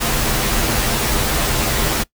pink noise with comb filter, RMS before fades -18 dBFS, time 0-2.04 s, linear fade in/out 20 ms, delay 11 ms, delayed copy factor -0.7, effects noise-tail reverb RT60 0.1 s tail -21 dB re dry

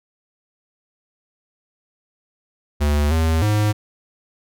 square tone with pitch steps, 73.5 / 80.6 / 105.5 Hz, D2 / E2 / G#2, +2 / -38 / +28 cents, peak -16 dBFS, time 2.8-3.73 s, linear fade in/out 20 ms, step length 310 ms, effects none

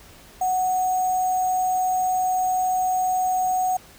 sine tone with sample-and-hold, 741 Hz, F#5, 2 cents sharp, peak -19 dBFS, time 0.41-3.77 s, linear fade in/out 5 ms, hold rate 7350 Hz, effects pink hiss -48 dBFS RMS until 3.98 s

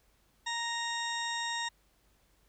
harmonic tone, 932.3 Hz, A#5, in tune, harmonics 1 / 2 / 3 / 4 / 6 / 7 / 8 / 9, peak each -37 / -37 / -47 / -38 / -44 / -54 / -45 / -55 dBFS, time 0.46-1.69 s, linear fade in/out 10 ms, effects added 50 Hz sine -70 dBFS peak until 2.48 s + pink hiss -70 dBFS RMS until 2.48 s

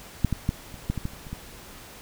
clicks, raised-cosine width 5 ms, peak -7 / -12 / -10 / -27 / -12 / -17 / -16 / -30 / -28 / -20 dBFS, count 10, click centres 0.247 / 0.327 / 0.491 / 0.742 / 0.9 / 0.977 / 1.054 / 1.135 / 1.268 / 1.33 s, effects pink hiss -45 dBFS RMS until 2.01 s

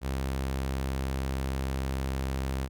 sawtooth tone, 66.6 Hz, C2, 31 cents sharp, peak -25 dBFS, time 0.01-2.69 s, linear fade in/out 50 ms, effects none

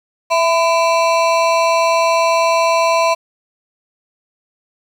square ring-modulated tone, 835 Hz, G#5, 9 cents sharp, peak -9 dBFS, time 0.3-3.15 s, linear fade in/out 20 ms, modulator 173 Hz, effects low-pass 6000 Hz 12 dB/octave + 7-bit

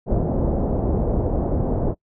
pink low-pass noise, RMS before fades -21 dBFS, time 0.06-1.95 s, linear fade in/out 50 ms, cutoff 670 Hz, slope 24 dB/octave, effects noise-tail reverb RT60 0.1 s tail -24 dB re dry

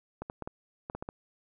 clicks, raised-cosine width 1 ms, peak -23 dBFS, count 8, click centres 0.22 / 0.299 / 0.423 / 0.475 / 0.899 / 0.95 / 1.025 / 1.089 s, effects none

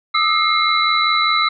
sine tone cluster, 1216 / 1301 / 2127 / 3961 Hz, D#6 / E6 / C7 / B7, -40 / -23 / +28 / +4 cents, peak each -19 dBFS, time 0.14-1.49 s, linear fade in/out 10 ms, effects none

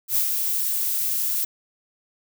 violet noise with ADSR envelope, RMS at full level -20 dBFS, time 0.08-1.45 s, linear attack 80 ms, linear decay 110 ms, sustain -4 dB, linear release 8 ms, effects none

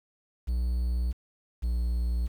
triangle tone pair in turn, 60.6 / 59.39 Hz, B1 / A#1, -32 / +33 cents, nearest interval unison, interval 35 cents, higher first, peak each -23 dBFS, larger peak neither, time 0.47-1.13 / 1.62-2.28 s, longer neither, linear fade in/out 20 ms, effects 9-bit

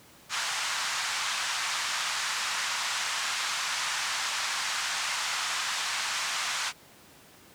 pink band-pass noise, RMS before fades -31 dBFS, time 0.29-6.73 s, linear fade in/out 50 ms, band 980 to 7800 Hz, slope 24 dB/octave, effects pink hiss -54 dBFS RMS until 7.54 s + high-pass 100 Hz 12 dB/octave

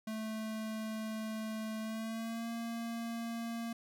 square tone with pitch glide, 218.8 to 231.1 Hz, A3 to A#3, -9 to -15 cents, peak -38 dBFS, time 0.07-3.73 s, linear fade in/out 5 ms, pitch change +94 cents, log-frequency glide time 1.81-2.49 s, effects none

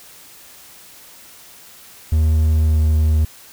triangle tone with pitch glide, 78.3 to 77.58 Hz, D#2 to D#2, +11 to -4 cents, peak -10 dBFS, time 2.12-3.25 s, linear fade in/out 5 ms, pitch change -15 cents, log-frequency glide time 2.6-2.79 s, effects white hiss -43 dBFS RMS until 3.52 s

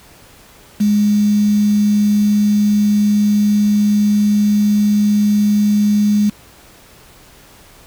sine tone with quantisation, 207.7 Hz, G#3, in tune, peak -10 dBFS, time 0.8-6.3 s, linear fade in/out 10 ms, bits 5, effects pink hiss -44 dBFS RMS until 7.86 s

